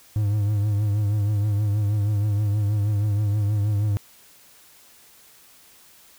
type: tone with vibrato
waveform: triangle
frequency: 103.83 Hz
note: G#2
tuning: in tune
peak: -17 dBFS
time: 0.16-3.97 s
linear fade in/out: 0 ms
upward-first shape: triangle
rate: 6.3 Hz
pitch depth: 69 cents each way
effects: white hiss -52 dBFS RMS until 6.18 s